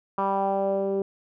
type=tone with low-pass filter sweep; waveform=10% pulse; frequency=196 Hz; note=G3; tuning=in tune; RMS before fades=-25 dBFS; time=0.18-1.02 s; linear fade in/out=2 ms; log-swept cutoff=1100 to 410 Hz; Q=3.5; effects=none